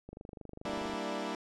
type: click train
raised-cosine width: 2 ms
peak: -32 dBFS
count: 22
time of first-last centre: 0.09-0.937 s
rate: 24.8 Hz
type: chord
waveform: 15% pulse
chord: E half-diminished seventh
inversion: first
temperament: equal with one note detuned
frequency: 196.56 / 233.1 / 293.7 / 329.6 Hz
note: G3 / Bb3 / D4 / E4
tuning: +5 / 0 / 0 / 0 cents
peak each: -34 dBFS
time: 0.65-1.35 s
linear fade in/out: 2 ms
effects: low-pass 6000 Hz 12 dB/octave